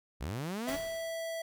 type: linear sweep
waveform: sawtooth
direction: up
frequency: 51.91 to 293.7 Hz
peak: -31 dBFS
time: 0.2-0.77 s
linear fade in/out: 20 ms
type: tone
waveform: square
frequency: 658 Hz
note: E5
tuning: 3 cents flat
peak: -36 dBFS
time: 0.67-1.42 s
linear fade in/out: 5 ms
type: noise with exponential decay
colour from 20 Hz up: pink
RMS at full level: -39 dBFS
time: 0.68-1.28 s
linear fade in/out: 5 ms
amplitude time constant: 130 ms
effects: none